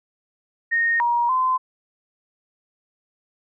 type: tone with pitch steps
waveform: sine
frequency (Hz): 1851 / 950 / 1029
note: A#6 / A#5 / C6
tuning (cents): -13 / +33 / -29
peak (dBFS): -17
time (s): 0.71-1.58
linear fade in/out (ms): 20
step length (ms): 290
effects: none